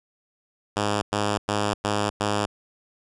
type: tone bursts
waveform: 5% pulse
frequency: 103.83 Hz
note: G#2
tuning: in tune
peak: -11 dBFS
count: 5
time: 0.76-2.46 s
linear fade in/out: 10 ms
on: 260 ms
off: 100 ms
effects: resampled to 22050 Hz